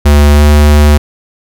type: tone with pitch glide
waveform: square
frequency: 73 to 74.1 Hz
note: D2 to D2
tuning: -10 to +16 cents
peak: -3 dBFS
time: 0.05-0.98 s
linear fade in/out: 10 ms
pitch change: +26 cents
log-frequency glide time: 0.32-0.44 s
effects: none